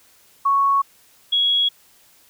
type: tone pair in turn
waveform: sine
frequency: 1108.7 / 3329 Hz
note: C#6 / G#7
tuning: 0 / +3 cents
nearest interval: octave + perfect fifth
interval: 1903 cents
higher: second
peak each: -14 / -15 dBFS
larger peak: first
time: 0.45-0.82 / 1.32-1.69 s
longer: neither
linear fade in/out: 10 ms
effects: white hiss -54 dBFS RMS until 2.29 s